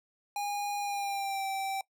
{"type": "tone with pitch glide", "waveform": "square", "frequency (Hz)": [817, 777.4], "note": ["G#5", "G5"], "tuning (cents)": [-29, -15], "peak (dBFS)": -32, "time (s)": [0.36, 1.81], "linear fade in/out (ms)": 2, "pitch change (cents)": -86, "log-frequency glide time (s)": [0.78, 1.46], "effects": ["noise-tail reverb RT60 0.1 s tail -21 dB re dry"]}